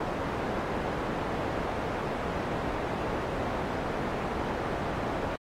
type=low-pass noise; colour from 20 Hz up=white; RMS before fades=-32 dBFS; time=0-5.36 s; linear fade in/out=5 ms; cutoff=820 Hz; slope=12 dB/octave; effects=AAC 48 kbps